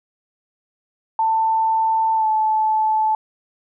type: tone with pitch glide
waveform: sine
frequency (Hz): 890 to 869.7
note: A5 to A5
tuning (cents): +20 to -20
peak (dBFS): -15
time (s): 1.19-3.15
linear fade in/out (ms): 2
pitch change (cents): -40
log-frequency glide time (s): 2.15-2.27
effects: none